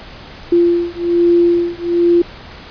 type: beating tone pair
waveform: sine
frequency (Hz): 344.4 / 345.6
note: F4 / F4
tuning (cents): -24 / -18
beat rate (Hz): 1.2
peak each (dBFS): -13 / -13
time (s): 0.52-2.22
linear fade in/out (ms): 5
effects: pink hiss -35 dBFS RMS until 2.7 s + resampled to 11025 Hz